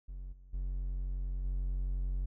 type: tone with level steps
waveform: triangle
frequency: 45.66 Hz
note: F#1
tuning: 22 cents flat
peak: -38 / -50 / -31 / -29 dBFS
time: 0.08-2.26 s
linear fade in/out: 10 ms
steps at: 0.32 / 0.53 / 1.44 s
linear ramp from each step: 10 ms
effects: none